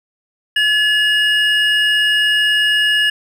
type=tone pair together; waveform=triangle; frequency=1707 / 2871 Hz; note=G#6 / F7; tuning=+47 / +47 cents; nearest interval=major sixth; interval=900 cents; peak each=-13 dBFS; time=0.56-3.1 s; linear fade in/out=5 ms; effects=none